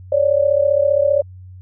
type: tone pair together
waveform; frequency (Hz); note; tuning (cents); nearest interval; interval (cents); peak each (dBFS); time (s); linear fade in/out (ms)
sine; 552 / 587.2; C#5 / D5; -7 / 0; minor second; 107; -15; 0.12-1.22; 5
effects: added 92 Hz sine -35 dBFS peak until 1.61 s